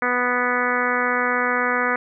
harmonic tone, 246.9 Hz, B3, in tune, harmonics 1 / 2 / 3 / 4 / 5 / 6 / 7 / 8 / 9, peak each -29 / -26 / -30 / -28 / -25 / -25 / -27 / -27 / -32 dBFS, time 0.02-1.96 s, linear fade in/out 2 ms, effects none

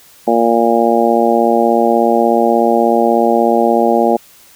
harmonic tone, 116.54 Hz, A#2, in tune, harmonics 2 / 3 / 4 / 5 / 6 / 7, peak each -16 / -16 / -16 / -16 / -16 / -16 dBFS, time 0.27-4.17 s, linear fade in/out 10 ms, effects white hiss -44 dBFS RMS until 4.55 s

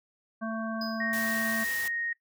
harmonic tone, 222.9 Hz, A3, 23 cents sharp, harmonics 1 / 3 / 5 / 7, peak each -32 / -37 / -39 / -40 dBFS, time 0.41-1.65 s, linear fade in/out 20 ms
triangle tone with exponential decay, 4990 Hz, D#8, 4 cents sharp, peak -31 dBFS, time 0.81-1.27 s, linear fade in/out 5 ms, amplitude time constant 100 ms
sine tone, 1864.7 Hz, A#6, in tune, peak -30 dBFS, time 1-2.13 s, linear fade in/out 5 ms
white noise, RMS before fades -38 dBFS, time 1.13-1.88 s, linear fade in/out 2 ms
effects noise-tail reverb RT60 0.1 s tail -17 dB re dry

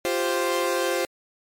sawtooth chord, F suspended second, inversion none, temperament equal, 349.2 / 392 / 523.3 Hz, F4 / G4 / C5, 0 / 0 / 0 cents, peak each -23 / -25 / -21 dBFS, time 0.05-1.05 s, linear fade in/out 0 ms, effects MP3 64 kbps

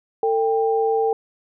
sine tone pair together, 449 / 791.5 Hz, A4 / G5, +35 / +17 cents, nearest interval minor seventh, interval 982 cents, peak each -18 / -22 dBFS, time 0.23-1.13 s, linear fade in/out 2 ms, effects none

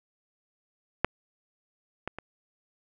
clicks, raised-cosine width 0.5 ms, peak -6 / -17 / -22 dBFS, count 3, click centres 1.046 / 2.076 / 2.186 s, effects none

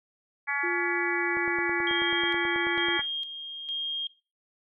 harmonic tone, 282.9 Hz, C#4, 35 cents sharp, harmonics 3 / 4 / 5 / 6 / 7 / 8, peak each -36 / -37 / -37 / -31 / -31 / -34 dBFS, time 0.47-3.02 s, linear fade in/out 20 ms
sine tone with pitch glide, 349.2 to 345 Hz, F4 to F4, 0 to -21 cents, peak -30 dBFS, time 0.63-2.98 s, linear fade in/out 10 ms, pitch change -21 cents, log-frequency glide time 0.78-1.93 s
click train, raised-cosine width 1 ms, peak -25 dBFS, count 16, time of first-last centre 1.37-2.993 s, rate 9.24 Hz
sine tone with tremolo, 3228 Hz, G#7, 50 cents flat, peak -28 dBFS, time 1.87-4.07 s, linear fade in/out 2 ms, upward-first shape square, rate 1.1 Hz, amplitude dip 55%
effects noise-tail reverb RT60 0.3 s tail -19 dB re dry

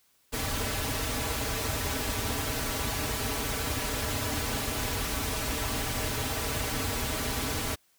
pink noise with comb filter, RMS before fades -31 dBFS, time 0.32-7.76 s, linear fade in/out 20 ms, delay 5.6 ms, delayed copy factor -0.9, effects white hiss -67 dBFS RMS until 7.98 s

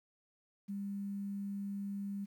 sine tone with quantisation, 200 Hz, G3, 35 cents sharp, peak -37 dBFS, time 0.68-2.26 s, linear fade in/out 20 ms, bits 11, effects none

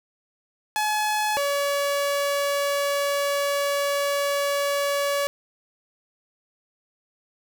sawtooth tone pair in turn, 850 / 567.3 Hz, G#5 / C#5, +40 / +40 cents, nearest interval perfect fifth, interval 700 cents, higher first, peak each -18 dBFS, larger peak neither, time 0.76-1.37 / 1.37-5.27 s, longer second, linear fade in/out 0 ms, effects none

